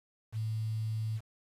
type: tone with quantisation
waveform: sine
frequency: 110 Hz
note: A2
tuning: in tune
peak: -31 dBFS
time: 0.32-1.21 s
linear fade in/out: 50 ms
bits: 9
effects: resampled to 32000 Hz